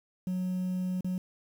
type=tone with dropouts; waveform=sine; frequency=183.5 Hz; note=F#3; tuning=14 cents flat; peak=-26 dBFS; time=0.27-1.18 s; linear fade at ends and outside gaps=2 ms; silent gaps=1.008-1.045 s; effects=tanh soft clip ceiling -28 dBFS + 9-bit